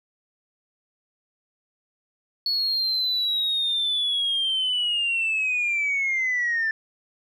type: linear sweep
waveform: sine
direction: down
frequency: 4400 to 1760 Hz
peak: -20 dBFS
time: 2.46-6.71 s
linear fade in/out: 2 ms
effects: tanh soft clip ceiling -18 dBFS